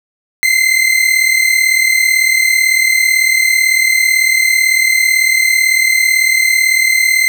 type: tone pair together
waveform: 40% pulse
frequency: 2055 / 2093 Hz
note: C7 / C7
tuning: -32 / 0 cents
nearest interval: unison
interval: 32 cents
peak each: -11 dBFS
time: 0.43-7.28 s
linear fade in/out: 0 ms
effects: none